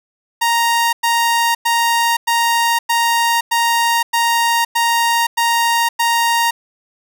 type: tone bursts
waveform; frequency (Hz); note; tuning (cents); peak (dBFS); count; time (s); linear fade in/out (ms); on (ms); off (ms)
sawtooth; 932.3; A#5; 0; -9; 10; 0.41-6.51; 10; 520; 100
effects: 8-bit